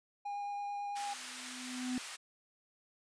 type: tone with vibrato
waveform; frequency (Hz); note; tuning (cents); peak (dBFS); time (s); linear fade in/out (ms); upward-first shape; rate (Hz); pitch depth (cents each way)
triangle; 813; G#5; -37; -35; 0.25-1.14; 10; triangle; 9.1; 10
type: high-pass noise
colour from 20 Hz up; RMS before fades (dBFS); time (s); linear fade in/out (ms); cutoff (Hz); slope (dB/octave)
pink; -45; 0.95-2.17; 20; 1400; 12
type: tone with exponential growth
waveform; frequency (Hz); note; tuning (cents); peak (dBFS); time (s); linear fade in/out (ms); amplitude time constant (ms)
triangle; 252.2; B3; +36; -30; 0.96-1.98; 1; 220
effects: resampled to 22050 Hz